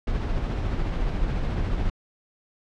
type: noise with tremolo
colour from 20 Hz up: brown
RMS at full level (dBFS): -24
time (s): 0.07-1.9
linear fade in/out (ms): 5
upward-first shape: sine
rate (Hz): 14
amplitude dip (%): 30
effects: low-pass 4000 Hz 12 dB/octave